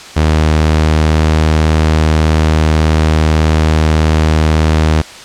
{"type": "tone with pitch glide", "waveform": "sawtooth", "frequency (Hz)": [77.78, 78.28], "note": ["D#2", "D#2"], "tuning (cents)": [0, 11], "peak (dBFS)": -4, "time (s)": [0.16, 5.02], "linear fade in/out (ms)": 10, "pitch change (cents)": 11, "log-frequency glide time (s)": [0.7, 1.44], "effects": ["white hiss -31 dBFS RMS until 5.24 s", "low-pass 6000 Hz 12 dB/octave"]}